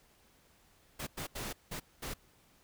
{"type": "noise bursts at uneven times", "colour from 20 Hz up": "pink", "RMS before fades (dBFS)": -40, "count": 5, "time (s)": [[0.99, 1.07], [1.17, 1.27], [1.35, 1.53], [1.71, 1.8], [2.02, 2.14]], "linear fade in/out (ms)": 10, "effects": ["pink hiss -66 dBFS RMS until 2.63 s"]}